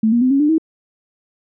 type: tone with pitch steps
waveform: sine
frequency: 220 / 237.2 / 255.7 / 275.6 / 297.1 / 320.2 Hz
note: A3 / A#3 / C4 / C#4 / D4 / D#4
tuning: 0 / +30 / -40 / -10 / +20 / +50 cents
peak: -11 dBFS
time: 0.03-0.582 s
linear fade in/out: 5 ms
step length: 92 ms
effects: none